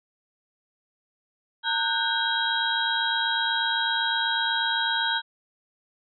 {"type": "tone cluster", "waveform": "sine", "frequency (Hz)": [910, 1479, 1587, 3250, 3842], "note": ["A#5", "F#6", "G6", "G#7", "B7"], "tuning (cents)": [-42, -1, 21, -38, -48], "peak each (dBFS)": -29, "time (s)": [1.63, 5.22], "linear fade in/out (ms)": 50, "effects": []}